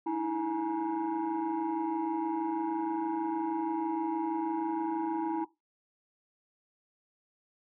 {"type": "tone cluster", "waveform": "sine", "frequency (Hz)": [299.3, 325.6, 840, 951], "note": ["D4", "E4", "G#5", "A#5"], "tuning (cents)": [33, -21, 19, 34], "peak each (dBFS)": [-39, -30, -35, -34], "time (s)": [0.06, 5.45], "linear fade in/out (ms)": 10, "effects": ["noise-tail reverb RT60 0.2 s tail -18 dB re dry", "tanh soft clip ceiling -24 dBFS"]}